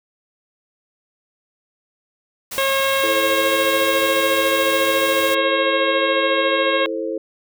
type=noise; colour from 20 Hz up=white; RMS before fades=-29 dBFS; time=2.51-5.35 s; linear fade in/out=10 ms
type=harmonic tone; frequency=542 Hz; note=C#5; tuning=39 cents flat; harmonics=1 / 2 / 3 / 4 / 5 / 6 / 7; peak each=-20 / -23 / -25 / -26 / -27 / -28 / -28 dBFS; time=2.58-6.86 s; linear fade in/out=0 ms
type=chord; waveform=sine; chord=A minor; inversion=second; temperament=just; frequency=330 / 440 / 528 Hz; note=E4 / A4 / C5; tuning=+2 / 0 / +16 cents; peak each=-26 dBFS; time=3.03-7.18 s; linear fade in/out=5 ms
effects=none